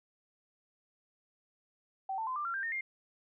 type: tone with pitch steps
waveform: sine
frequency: 770 / 889.6 / 1027.8 / 1187.5 / 1372 / 1585.1 / 1831.4 / 2116 Hz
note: G5 / A5 / C6 / D6 / F6 / G6 / A#6 / C7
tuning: -31 / +19 / -31 / +19 / -31 / +19 / -31 / +19 cents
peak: -33 dBFS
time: 2.09-2.81 s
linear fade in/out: 5 ms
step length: 90 ms
effects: none